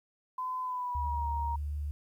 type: tone with pitch glide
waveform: sine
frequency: 1017 to 938 Hz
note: C6 to A#5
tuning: -50 to +11 cents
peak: -32 dBFS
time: 0.38-1.56 s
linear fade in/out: 5 ms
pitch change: -139 cents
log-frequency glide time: 0.62-1.28 s
type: tone with vibrato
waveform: sine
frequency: 73.42 Hz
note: D2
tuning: in tune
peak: -32 dBFS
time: 0.95-1.91 s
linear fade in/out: 0 ms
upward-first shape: sine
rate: 5.2 Hz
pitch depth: 9 cents each way
effects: 11-bit